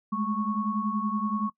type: tone cluster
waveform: sine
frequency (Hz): 206.1 / 216.7 / 1105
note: G#3 / A3 / C#6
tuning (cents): -13 / -26 / -6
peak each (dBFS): -30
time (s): 0.12-1.5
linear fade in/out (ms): 10
effects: noise-tail reverb RT60 0.1 s tail -22 dB re dry